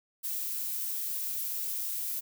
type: noise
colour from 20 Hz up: violet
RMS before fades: -34 dBFS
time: 0.23-2.21 s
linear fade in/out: 20 ms
effects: none